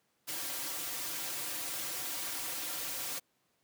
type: noise with comb filter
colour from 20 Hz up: white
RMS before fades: -38 dBFS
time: 0.27-3.2 s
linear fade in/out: 20 ms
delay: 4.7 ms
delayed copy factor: -0.9
effects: pink hiss -75 dBFS RMS until 3.63 s + high-pass 150 Hz 12 dB/octave